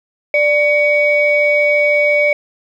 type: tone pair together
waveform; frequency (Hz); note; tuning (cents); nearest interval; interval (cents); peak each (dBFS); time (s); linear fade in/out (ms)
sine; 589.4 / 2253; D5 / C#7; +6 / +28; octave + major seventh; 2322; -12; 0.34-2.33; 2
effects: tanh soft clip ceiling -3 dBFS + 8-bit